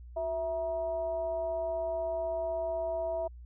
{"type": "tone with frequency modulation", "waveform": "sine", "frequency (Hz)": 658, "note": "E5", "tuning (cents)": -3, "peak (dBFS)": -30, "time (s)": [0.16, 3.28], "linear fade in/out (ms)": 10, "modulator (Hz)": 291, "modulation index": 0.44, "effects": ["added 60 Hz sine -45 dBFS peak until 3.45 s"]}